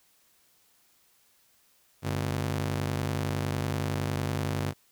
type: ring-modulated tone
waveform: sawtooth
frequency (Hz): 120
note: B2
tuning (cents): -49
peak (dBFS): -21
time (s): 2.02-4.74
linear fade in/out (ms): 50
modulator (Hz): 25.4
effects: white hiss -65 dBFS RMS until 4.91 s

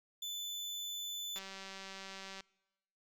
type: tone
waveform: 35% pulse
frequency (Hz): 3500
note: A7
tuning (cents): -10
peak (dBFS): -37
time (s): 0.22-1.39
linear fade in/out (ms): 5
type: click train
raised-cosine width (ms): 0.2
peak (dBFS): -30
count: 203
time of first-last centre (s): 1.36-2.407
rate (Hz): 193
effects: noise-tail reverb RT60 1.0 s tail -24 dB re dry

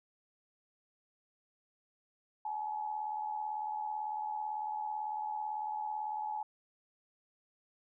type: tone with amplitude modulation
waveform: sine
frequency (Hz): 853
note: G#5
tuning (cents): +46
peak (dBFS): -32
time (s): 2.45-6.43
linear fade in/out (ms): 5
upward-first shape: sine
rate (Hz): 78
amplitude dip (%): 60
effects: none

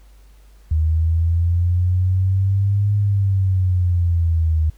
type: exponential two-way sweep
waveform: sine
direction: up then down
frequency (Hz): 77.78 to 103.1 to 77.78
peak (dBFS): -14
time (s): 0.71-4.7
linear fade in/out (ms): 5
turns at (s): 2.95
effects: added 50 Hz sine -44 dBFS peak until 4.77 s + pink hiss -58 dBFS RMS until 4.77 s

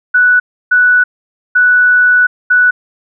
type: tone bursts at uneven times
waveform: sine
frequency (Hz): 1480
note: F#6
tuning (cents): 0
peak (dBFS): -5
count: 4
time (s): 0.14-0.4 / 0.71-1.04 / 1.55-2.27 / 2.5-2.71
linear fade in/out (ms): 10
effects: none

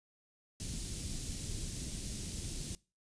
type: band-stop noise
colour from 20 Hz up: pink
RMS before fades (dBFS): -40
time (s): 0.6-2.75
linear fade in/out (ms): 0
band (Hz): 230 to 4900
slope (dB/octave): 12
effects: noise-tail reverb RT60 0.3 s tail -22 dB re dry + resampled to 22050 Hz

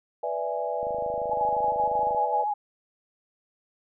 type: chord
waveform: sine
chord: E dominant seventh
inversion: second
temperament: equal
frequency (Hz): 493.9 / 587.3 / 659.3 / 830.6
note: B4 / D5 / E5 / G#5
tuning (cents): 0 / 0 / 0 / 0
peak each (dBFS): -32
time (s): 0.23-2.44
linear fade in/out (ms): 5
type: click train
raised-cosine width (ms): 2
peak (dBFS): -30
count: 35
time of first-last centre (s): 0.83-2.148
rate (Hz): 25.8
type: tone with vibrato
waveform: sine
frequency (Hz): 836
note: G#5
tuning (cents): +11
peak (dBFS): -24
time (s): 1.31-2.54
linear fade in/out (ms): 10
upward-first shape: triangle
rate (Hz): 13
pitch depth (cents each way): 38
effects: none

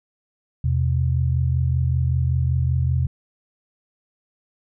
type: tone pair together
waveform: sine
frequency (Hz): 82.41 / 127.62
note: E2 / C3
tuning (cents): 0 / -43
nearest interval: minor sixth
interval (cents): 757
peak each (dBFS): -20 / -20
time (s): 0.64-3.07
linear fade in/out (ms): 5
effects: none

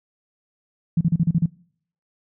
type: tone bursts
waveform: sine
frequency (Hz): 166.6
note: E3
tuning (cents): +19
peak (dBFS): -14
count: 7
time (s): 0.97-1.46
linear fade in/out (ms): 5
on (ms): 40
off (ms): 35
effects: noise-tail reverb RT60 0.6 s tail -24 dB re dry

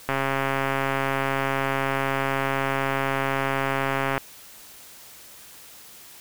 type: click train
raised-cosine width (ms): 0.5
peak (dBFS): -9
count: 557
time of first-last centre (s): 0.09-4.178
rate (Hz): 136
effects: white hiss -46 dBFS RMS until 6.2 s

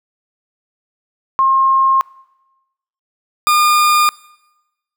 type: tone pair in turn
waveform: sine / 40% pulse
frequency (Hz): 1069 / 1212.2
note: C6 / D#6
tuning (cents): +37 / -46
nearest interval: major second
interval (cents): 217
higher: second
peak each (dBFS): -9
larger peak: neither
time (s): 1.39-2.01 / 3.47-4.09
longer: neither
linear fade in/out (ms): 0
effects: noise-tail reverb RT60 1.0 s tail -23 dB re dry

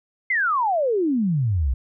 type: exponential sweep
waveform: sine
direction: down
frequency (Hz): 2135 to 58.5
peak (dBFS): -18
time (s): 0.3-1.74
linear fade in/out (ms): 5
effects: none

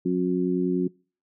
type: harmonic tone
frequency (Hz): 90.6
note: F#2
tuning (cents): -36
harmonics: 2 / 3 / 4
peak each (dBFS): -25 / -26 / -26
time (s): 0.05-0.88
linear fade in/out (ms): 10
effects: noise-tail reverb RT60 0.4 s tail -26 dB re dry

